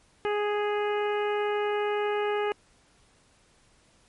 harmonic tone, 415.3 Hz, G#4, in tune, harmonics 1 / 2 / 3 / 4 / 5 / 6 / 7, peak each -26 / -32 / -36 / -38 / -40 / -42 / -43 dBFS, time 0.25-2.52 s, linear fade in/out 0 ms, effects pink hiss -62 dBFS RMS until 4.08 s + MP3 48 kbps

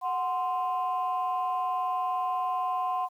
sine tone pair together, 736.8 / 1042 Hz, F#5 / C6, -7 / -7 cents, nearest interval tritone, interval 600 cents, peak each -28 dBFS, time 0.01-3.09 s, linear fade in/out 50 ms, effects tanh soft clip ceiling -21 dBFS + 10-bit

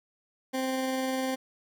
20% pulse tone with tremolo, 261.6 Hz, C4, in tune, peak -22 dBFS, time 0.53-1.36 s, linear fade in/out 20 ms, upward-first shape triangle, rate 20 Hz, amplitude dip 25%, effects none

